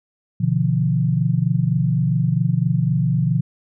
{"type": "chord", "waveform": "sine", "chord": "B diminished", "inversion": "none", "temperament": "equal with one note detuned", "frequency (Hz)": [123.47, 146.83, 171.12], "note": ["B2", "D3", "F3"], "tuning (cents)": [0, 0, -35], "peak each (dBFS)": -20, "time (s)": [0.4, 3.41], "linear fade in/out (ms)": 10, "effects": []}